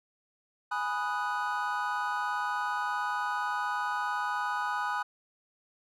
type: chord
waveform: triangle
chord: G# minor seventh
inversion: none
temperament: equal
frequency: 830.6 / 987.8 / 1244.5 / 1480 Hz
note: G#5 / B5 / D#6 / F#6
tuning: 0 / 0 / 0 / 0 cents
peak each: -33 dBFS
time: 0.71-5.03 s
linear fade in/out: 10 ms
effects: none